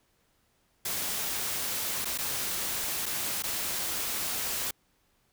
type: noise with dropouts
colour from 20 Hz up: white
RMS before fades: -32 dBFS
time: 0.85-4.71 s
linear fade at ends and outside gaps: 5 ms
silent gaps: 2.047-2.054 / 2.177-2.185 / 3.058-3.062 / 3.424-3.436 s
effects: pink hiss -70 dBFS RMS until 5.32 s